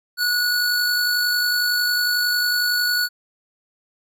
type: tone pair together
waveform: square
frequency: 1461 / 4434 Hz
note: F#6 / C#8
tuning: -22 / 0 cents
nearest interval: octave + perfect fifth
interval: 1922 cents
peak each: -21 / -22 dBFS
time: 0.17-3.09 s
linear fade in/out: 50 ms
effects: none

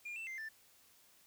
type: tone with pitch steps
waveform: sine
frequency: 2411 / 2671 / 2087 / 1771 Hz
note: D7 / E7 / C7 / A6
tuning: +45 / +22 / -5 / +11 cents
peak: -39 dBFS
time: 0.05-0.49 s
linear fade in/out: 10 ms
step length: 110 ms
effects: tanh soft clip ceiling -41 dBFS + white hiss -66 dBFS RMS until 1.26 s

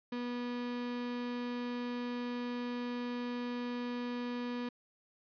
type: tone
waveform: 35% pulse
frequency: 243.5 Hz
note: B3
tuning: 24 cents flat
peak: -34 dBFS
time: 0.12-4.69 s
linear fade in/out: 5 ms
effects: resampled to 11025 Hz

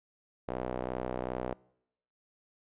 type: tone with band-pass filter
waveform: sawtooth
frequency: 62.6 Hz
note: B1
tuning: 24 cents sharp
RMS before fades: -36 dBFS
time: 0.48-1.54 s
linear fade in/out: 5 ms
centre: 580 Hz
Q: 1.4
effects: noise-tail reverb RT60 0.8 s tail -25 dB re dry + resampled to 8000 Hz

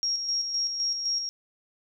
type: tone with tremolo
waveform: sine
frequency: 5588 Hz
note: F8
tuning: in tune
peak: -24 dBFS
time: 0.03-1.29 s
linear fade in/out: 0 ms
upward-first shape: square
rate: 3.9 Hz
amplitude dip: 45%
effects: none

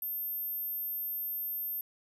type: tone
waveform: sine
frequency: 13290 Hz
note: G#9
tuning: in tune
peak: -33 dBFS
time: 0.02-1.81 s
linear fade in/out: 2 ms
effects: none

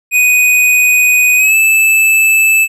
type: tone with pitch glide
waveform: square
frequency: 2489 to 2626 Hz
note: D#7 to E7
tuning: 0 to -7 cents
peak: -7 dBFS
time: 0.11-2.68 s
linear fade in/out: 50 ms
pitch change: +93 cents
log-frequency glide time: 1.37-1.55 s
effects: none

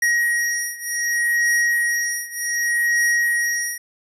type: beating tone pair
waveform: square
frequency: 1892 / 1892.66 Hz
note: A#6 / A#6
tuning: +25 / +26 cents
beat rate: 0.66 Hz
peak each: -21 / -23 dBFS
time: 0.02-3.78 s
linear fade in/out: 5 ms
effects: resampled to 32000 Hz

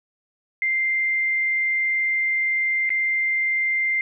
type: tone with dropouts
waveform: sine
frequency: 2093 Hz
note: C7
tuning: in tune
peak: -19 dBFS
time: 0.62-4.01 s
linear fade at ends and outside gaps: 1 ms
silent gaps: 2.893-2.903 s
effects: none

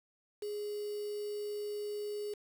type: tone with quantisation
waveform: sine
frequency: 415.4 Hz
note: G#4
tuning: in tune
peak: -36 dBFS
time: 0.42-2.34 s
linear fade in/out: 5 ms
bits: 8
effects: none

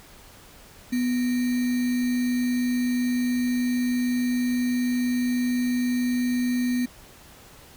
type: tone with sample-and-hold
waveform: sine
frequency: 246.9 Hz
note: B3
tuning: in tune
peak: -21 dBFS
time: 0.92-6.86 s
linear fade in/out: 10 ms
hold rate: 2100 Hz
effects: pink hiss -49 dBFS RMS until 7.76 s

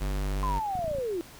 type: tone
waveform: square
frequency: 49 Hz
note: G1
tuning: in tune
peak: -28 dBFS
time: 0-0.6 s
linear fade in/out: 20 ms
type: linear sweep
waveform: sine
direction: down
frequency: 1046.5 to 324.6 Hz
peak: -28 dBFS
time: 0.43-1.21 s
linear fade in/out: 0 ms
type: clicks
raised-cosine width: 5 ms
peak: -27 dBFS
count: 7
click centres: 0.754 / 0.792 / 0.844 / 0.88 / 0.914 / 0.95 / 0.985 s
effects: pink hiss -49 dBFS RMS until 1.39 s

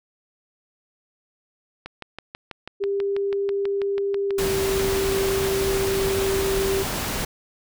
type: click train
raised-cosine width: 0.3 ms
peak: -18 dBFS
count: 28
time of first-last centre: 1.86-6.265 s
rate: 6.13 Hz
type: tone with pitch glide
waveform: sine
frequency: 398.3 to 388.8 Hz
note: G4 to G4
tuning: +28 to -14 cents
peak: -21 dBFS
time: 2.8-6.84 s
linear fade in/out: 20 ms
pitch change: -42 cents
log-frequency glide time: 4.27-4.47 s
type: noise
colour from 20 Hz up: pink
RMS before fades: -27 dBFS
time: 4.38-7.25 s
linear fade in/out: 5 ms
effects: none

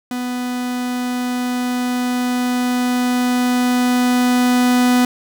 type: tone with level ramp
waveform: 45% pulse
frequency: 248 Hz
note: B3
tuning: 7 cents sharp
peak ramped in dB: -21 to -11 dBFS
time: 0.11-5.05 s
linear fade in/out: 2 ms
effects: none

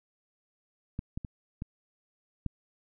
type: clicks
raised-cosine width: 5 ms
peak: -21 / -22 / -25 / -23 / -19 dBFS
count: 5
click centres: 0.991 / 1.175 / 1.248 / 1.621 / 2.463 s
effects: none

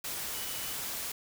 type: tone in noise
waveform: sine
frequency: 2960 Hz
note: F#7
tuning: in tune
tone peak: -46 dBFS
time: 0.34-0.73 s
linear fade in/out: 5 ms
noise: white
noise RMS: -37 dBFS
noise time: 0.04-1.12 s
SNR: -12 dB
effects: none

